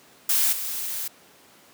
blue noise with level steps, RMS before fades -21 / -30 dBFS, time 0.29-1.08 s, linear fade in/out 5 ms, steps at 0.52 s, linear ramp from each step 10 ms, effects pink hiss -53 dBFS RMS until 1.73 s + high-pass 200 Hz 12 dB/octave

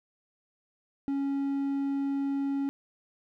triangle tone, 277.2 Hz, C#4, in tune, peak -25 dBFS, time 1.08-2.69 s, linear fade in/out 0 ms, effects none

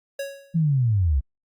square tone with exponential decay, 554.4 Hz, C#5, in tune, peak -26 dBFS, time 0.19-0.62 s, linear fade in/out 5 ms, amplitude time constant 93 ms
sine linear sweep, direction down, 170.7 to 61.1 Hz, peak -17 dBFS, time 0.54-1.21 s, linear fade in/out 20 ms
effects Opus 48 kbps

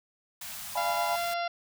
white band-stop noise, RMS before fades -40 dBFS, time 0.41-1.34 s, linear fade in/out 5 ms, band 230 to 610 Hz, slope 96 dB/octave
sine chord, D diminished seventh, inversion none, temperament equal with one note detuned, 595.5 / 698.5 / 830.6 / 987.8 Hz, D5 / F5 / Ab5 / Cb6, +24 / 0 / 0 / 0 cents, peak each -39 / -39 / -33 / -33 dBFS, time 0.75-1.16 s, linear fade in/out 5 ms
harmonic tone, 690 Hz, F5, 21 cents flat, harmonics 1 / 2 / 3 / 4 / 5 / 6 / 7 / 8, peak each -30 / -36 / -40 / -42 / -44 / -46 / -47 / -48 dBFS, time 0.77-1.48 s, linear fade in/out 5 ms
effects none

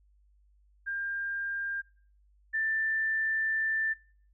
sine tone pair in turn, 1600 / 1774.3 Hz, G6 / A6, +35 / +14 cents, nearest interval major second, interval 179 cents, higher second, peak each -31 / -27 dBFS, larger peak second, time 0.86-1.82 / 2.53-3.94 s, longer second, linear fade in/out 20 ms, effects noise-tail reverb RT60 0.5 s tail -22 dB re dry + added 50 Hz sine -61 dBFS peak until 4.33 s

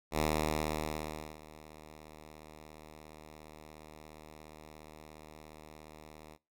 5% pulse tone with ADSR envelope, 77.1 Hz, D#2, 15 cents flat, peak -17 dBFS, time 0.11-6.38 s, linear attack 72 ms, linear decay 1200 ms, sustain -22 dB, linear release 50 ms, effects noise-tail reverb RT60 0.3 s tail -24 dB re dry

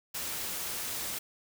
white noise, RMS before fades -36 dBFS, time 0.14-1.19 s, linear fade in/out 10 ms, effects none

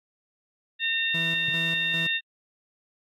harmonic tone, 912 Hz, A#5, 38 cents flat, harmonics 2 / 3 / 4, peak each -28 / -28 / -28 dBFS, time 0.79-2.21 s, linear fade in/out 50 ms
40% pulse tone with tremolo, 164.81 Hz, E3, in tune, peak -31 dBFS, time 1.14-2.07 s, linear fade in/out 5 ms, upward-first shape square, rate 2.5 Hz, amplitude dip 60%
triangle tone with exponential decay, 146.83 Hz, D3, in tune, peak -27 dBFS, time 1.48-1.57 s, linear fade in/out 5 ms, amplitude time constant 18 ms
effects AAC 48 kbps

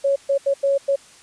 sine tone bursts at uneven times, 554.4 Hz, C#5, in tune, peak -15 dBFS, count 5, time 0.04-0.16 / 0.29-0.38 / 0.46-0.54 / 0.63-0.78 / 0.88-0.96 s, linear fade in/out 10 ms, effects white hiss -48 dBFS RMS until 1.22 s + resampled to 22050 Hz

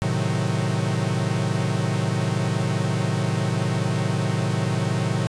45% pulse chord, A diminished seventh, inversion none, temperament equal, 110 / 130.81 / 155.56 / 185 Hz, A2 / C3 / Eb3 / Gb3, 0 / 0 / 0 / 0 cents, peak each -26 / -26 / -27 / -28 dBFS, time 0.02-5.27 s, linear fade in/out 0 ms, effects resampled to 22050 Hz

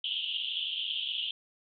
pink band-pass noise, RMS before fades -34 dBFS, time 0.04-1.31 s, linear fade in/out 2 ms, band 2900 to 3400 Hz, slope 96 dB/octave, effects none

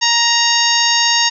harmonic tone with a mistuned harmonic, 936 Hz, A#5, 7 cents sharp, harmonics 1 / 2 / 3 / 4 / 5 / 6 / 7, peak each -19 / -19 / -19 / -19 / -19 / -19 / -19 dBFS, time 0.01-1.3 s, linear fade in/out 20 ms, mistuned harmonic 6, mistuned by -53 cents, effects none

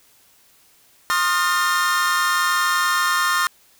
45% pulse tone cluster, 1064 / 1233 / 1405 / 1811 Hz, C6 / D#6 / F6 / A6, +29 / -16 / +10 / +49 cents, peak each -23 dBFS, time 1.1-3.47 s, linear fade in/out 0 ms, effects white hiss -55 dBFS RMS until 3.79 s

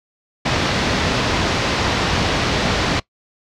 pink low-pass noise, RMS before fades -18 dBFS, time 0.45-3 s, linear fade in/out 10 ms, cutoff 5300 Hz, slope 24 dB/octave, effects noise-tail reverb RT60 0.1 s tail -21 dB re dry + high-pass 60 Hz 12 dB/octave

